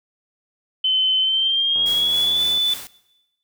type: tone with pitch glide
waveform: sine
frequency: 3057 to 3491 Hz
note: G7 to A7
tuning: -44 to -14 cents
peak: -16 dBFS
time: 0.84-2.74 s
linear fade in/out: 5 ms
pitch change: +230 cents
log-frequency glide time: 1.2-2.42 s
type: click train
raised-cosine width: 1 ms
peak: -26 dBFS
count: 68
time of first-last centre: 1.76-2.575 s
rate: 82.2 Hz
type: noise with tremolo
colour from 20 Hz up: white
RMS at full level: -33 dBFS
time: 1.86-2.87 s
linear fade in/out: 0 ms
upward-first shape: sine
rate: 3.7 Hz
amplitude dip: 45%
effects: noise-tail reverb RT60 0.9 s tail -19 dB re dry